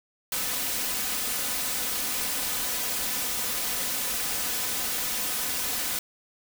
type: noise with comb filter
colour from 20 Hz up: white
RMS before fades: -29 dBFS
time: 0.32-5.99 s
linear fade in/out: 2 ms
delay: 4 ms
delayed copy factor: +0.55
effects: none